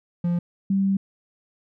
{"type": "tone pair in turn", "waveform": ["triangle", "sine"], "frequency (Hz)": [173.6, 194.86], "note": ["F3", "G3"], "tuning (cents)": [-10, -10], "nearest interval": "major second", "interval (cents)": 200, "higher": "second", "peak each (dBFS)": -18, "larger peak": "neither", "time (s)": [[0.24, 0.39], [0.7, 0.97]], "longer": "second", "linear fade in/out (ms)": 5, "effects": []}